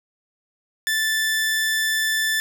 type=tone; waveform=sawtooth; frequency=1759 Hz; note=A6; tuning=1 cent flat; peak=-16 dBFS; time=0.87-2.4 s; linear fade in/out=0 ms; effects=none